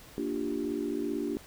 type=chord; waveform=sine; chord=G minor seventh; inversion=first; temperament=equal; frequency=233.1 / 293.7 / 349.2 / 392 Hz; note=Bb3 / D4 / F4 / G4; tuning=0 / 0 / 0 / 0 cents; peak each=-37 / -33 / -36 / -36 dBFS; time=0.18-1.37 s; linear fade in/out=0 ms; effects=pink hiss -52 dBFS RMS until 1.46 s